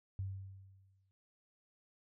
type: tone with exponential decay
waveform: sine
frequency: 96.4 Hz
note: G2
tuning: 28 cents flat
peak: -35 dBFS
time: 0.19-1.11 s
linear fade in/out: 0 ms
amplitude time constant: 200 ms
effects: none